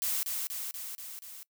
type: noise with echo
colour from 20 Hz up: blue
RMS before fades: -31 dBFS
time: 0.02-0.23 s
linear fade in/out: 0 ms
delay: 240 ms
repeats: 5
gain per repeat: -3 dB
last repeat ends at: 1.43 s
effects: noise-tail reverb RT60 0.1 s tail -22 dB re dry